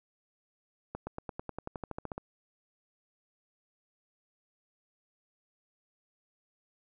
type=accelerating click train; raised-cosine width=1 ms; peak=-23 dBFS; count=15; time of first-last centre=0.95-2.18 s; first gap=120 ms; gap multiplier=0.95; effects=none